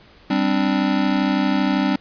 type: chord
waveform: square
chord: G suspended fourth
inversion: none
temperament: just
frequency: 196 / 261.3 / 294 Hz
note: G3 / C4 / D4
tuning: 0 / -2 / +2 cents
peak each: -22 dBFS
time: 0.3-1.96 s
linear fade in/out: 5 ms
effects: pink hiss -49 dBFS RMS until 2 s + resampled to 11025 Hz